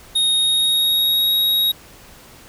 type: tone with pitch glide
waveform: square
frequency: 3729 to 3790 Hz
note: A#7 to A#7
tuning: 0 to +28 cents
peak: -15 dBFS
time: 0.15-1.72 s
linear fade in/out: 10 ms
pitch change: +28 cents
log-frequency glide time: 0.34-1.34 s
effects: pink hiss -44 dBFS RMS until 2.48 s